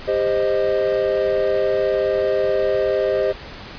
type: chord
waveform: triangle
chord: C minor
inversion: second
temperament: equal with one note detuned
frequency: 398.8 / 523.3 / 622.3 Hz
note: G4 / C5 / Eb5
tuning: +30 / 0 / 0 cents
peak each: -19 dBFS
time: 0.07-3.33 s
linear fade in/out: 20 ms
effects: pink hiss -36 dBFS RMS until 3.78 s + resampled to 11025 Hz